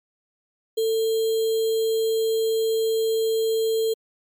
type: tone with sample-and-hold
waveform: sine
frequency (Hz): 446.2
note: A4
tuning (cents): +24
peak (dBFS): -19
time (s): 0.77-3.94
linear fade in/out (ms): 10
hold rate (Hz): 3675
effects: MP3 96 kbps